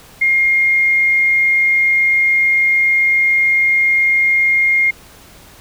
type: tone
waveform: sine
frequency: 2129 Hz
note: C7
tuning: 30 cents sharp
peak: -10 dBFS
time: 0.21-4.91 s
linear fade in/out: 10 ms
effects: pink hiss -42 dBFS RMS until 5.6 s